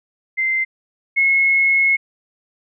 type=tone pair in turn; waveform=sine; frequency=2080 / 2175 Hz; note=C7 / C#7; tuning=-11 / -33 cents; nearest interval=minor second; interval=78 cents; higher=second; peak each=-16 / -12 dBFS; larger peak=second; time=0.37-0.65 / 1.16-1.97 s; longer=second; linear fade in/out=20 ms; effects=none